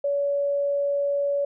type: tone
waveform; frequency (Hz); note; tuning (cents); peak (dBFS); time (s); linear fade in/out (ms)
sine; 567; C#5; +39; -21; 0.04-1.45; 5
effects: none